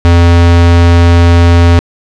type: tone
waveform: square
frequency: 85.7 Hz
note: F2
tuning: 32 cents flat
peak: -3 dBFS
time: 0.05-1.79 s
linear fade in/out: 0 ms
effects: low-pass 5000 Hz 12 dB/octave